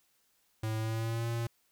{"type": "tone with pitch glide", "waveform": "square", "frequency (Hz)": [110, 116.54], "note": ["A2", "A#2"], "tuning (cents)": [0, 0], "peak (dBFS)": -32, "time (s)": [0.63, 1.47], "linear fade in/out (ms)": 5, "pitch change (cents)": 100, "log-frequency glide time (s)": [0.78, 1.28], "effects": ["white hiss -72 dBFS RMS until 1.71 s"]}